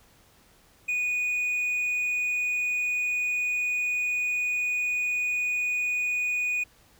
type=tone; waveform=triangle; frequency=2469 Hz; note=D#7; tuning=14 cents flat; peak=-23 dBFS; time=0.88-6.64 s; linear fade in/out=10 ms; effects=pink hiss -59 dBFS RMS until 6.99 s